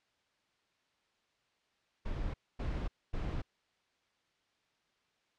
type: noise bursts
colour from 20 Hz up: brown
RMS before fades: -36 dBFS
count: 3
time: 2.05-3.42 s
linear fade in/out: 10 ms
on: 290 ms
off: 250 ms
effects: white hiss -75 dBFS RMS until 5.38 s + low-pass 4000 Hz 12 dB/octave